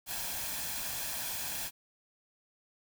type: noise with comb filter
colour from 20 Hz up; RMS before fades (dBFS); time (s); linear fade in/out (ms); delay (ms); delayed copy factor
white; -37; 0.06-1.71; 50; 1.2; +0.5
effects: none

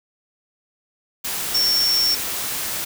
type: tone in noise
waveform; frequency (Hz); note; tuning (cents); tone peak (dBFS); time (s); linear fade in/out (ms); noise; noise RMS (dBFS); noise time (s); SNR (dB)
sine; 5460; F8; -40; -16; 1.54-2.15; 10; white; -26; 1.24-2.85; +7
effects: none

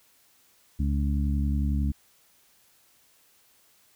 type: harmonic tone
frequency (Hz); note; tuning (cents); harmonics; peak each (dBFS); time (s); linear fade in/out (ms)
71; C#2; +42; 1 / 2 / 3 / 4; -24 / -32 / -31 / -36; 0.79-1.92; 10
effects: white hiss -62 dBFS RMS until 3.95 s

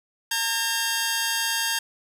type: tone pair together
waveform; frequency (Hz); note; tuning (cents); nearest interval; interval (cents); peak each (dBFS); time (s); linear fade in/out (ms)
10% pulse; 911.3 / 1614; A#5 / G#6; -39 / -50; minor seventh; 989; -19 / -16; 0.31-1.79; 5
effects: none

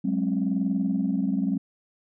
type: tone cluster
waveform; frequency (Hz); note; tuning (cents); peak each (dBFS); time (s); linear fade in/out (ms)
sine; 186.2 / 207 / 267.8; F#3 / G#3 / C4; +11 / -5 / +40; -26; 0.04-1.58; 10
effects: tanh soft clip ceiling -15 dBFS

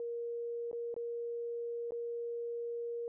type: tone with dropouts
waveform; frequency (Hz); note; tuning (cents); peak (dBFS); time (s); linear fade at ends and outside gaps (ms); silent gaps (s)
sine; 470.7; A#4; +17; -36; 0-3.08; 1; 0.714-0.729 / 0.942-0.964 / 1.908-1.92
effects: none

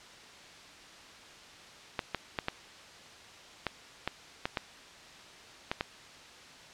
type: clicks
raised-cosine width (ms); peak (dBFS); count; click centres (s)
0.3; -14; 10; 1.992 / 2.147 / 2.388 / 2.484 / 3.667 / 4.076 / 4.455 / 4.572 / 5.715 / 5.809
effects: white hiss -51 dBFS RMS until 6.73 s + low-pass 5000 Hz 12 dB/octave

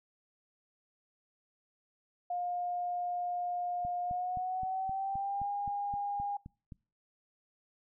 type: tone with pitch glide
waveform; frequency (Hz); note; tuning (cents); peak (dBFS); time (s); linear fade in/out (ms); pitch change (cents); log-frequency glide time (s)
sine; 710 to 810.9; F5 to G#5; +28 to -42; -32; 2.3-6.37; 5; +230; 4.02-5.5
type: click train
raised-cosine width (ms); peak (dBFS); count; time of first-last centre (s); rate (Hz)
5; -33; 12; 3.85-6.722; 3.83
effects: noise-tail reverb RT60 0.4 s tail -26 dB re dry

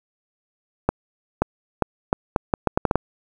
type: accelerating click train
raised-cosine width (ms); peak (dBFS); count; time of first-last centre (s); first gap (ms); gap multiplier
1; -3; 11; 0.89-2.956; 530; 0.76
effects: 7-bit

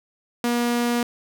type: tone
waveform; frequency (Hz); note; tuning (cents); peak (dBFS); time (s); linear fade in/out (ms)
sawtooth; 239.3; A#3; +46; -16; 0.44-1.03; 2
effects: none

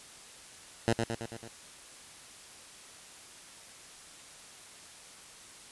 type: tone with echo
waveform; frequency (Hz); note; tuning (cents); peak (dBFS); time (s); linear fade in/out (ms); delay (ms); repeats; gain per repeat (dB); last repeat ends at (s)
10% pulse; 114.8; A#2; -26; -16; 0.88-0.93; 0; 110; 5; -4; 1.48
effects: white hiss -51 dBFS RMS until 5.71 s + resampled to 24000 Hz

